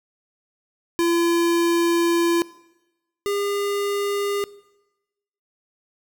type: tone pair in turn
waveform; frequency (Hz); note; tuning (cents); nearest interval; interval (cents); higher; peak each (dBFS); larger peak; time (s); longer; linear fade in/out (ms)
square; 340 / 404.3; F4 / G#4; -46 / -46; minor third; 300; second; -18 / -22; first; 0.99-2.42 / 3.26-4.44; first; 0
effects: noise-tail reverb RT60 1.0 s tail -20 dB re dry